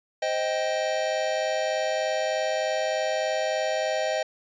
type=chord; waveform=square; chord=C minor; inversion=none; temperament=equal with one note detuned; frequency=523.3 / 626.6 / 784 Hz; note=C5 / Eb5 / G5; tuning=0 / +12 / 0 cents; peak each=-31 / -27 / -32 dBFS; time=0.22-4.23 s; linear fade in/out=5 ms; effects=resampled to 16000 Hz